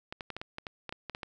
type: clicks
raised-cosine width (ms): 0.3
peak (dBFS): -22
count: 12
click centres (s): 0.125 / 0.208 / 0.303 / 0.366 / 0.415 / 0.584 / 0.668 / 0.893 / 0.925 / 1.097 / 1.149 / 1.232
effects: none